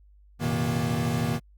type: tone cluster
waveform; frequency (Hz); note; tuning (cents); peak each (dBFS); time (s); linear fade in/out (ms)
square; 90.2 / 117 / 130.1 / 159.1 / 236; F#2 / A#2 / C3 / D#3 / A#3; -44 / +7 / -9 / +39 / +22; -37 / -32 / -32 / -30 / -30; 0.39-1.4; 50
effects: added 50 Hz sine -52 dBFS peak until 1.57 s + Opus 48 kbps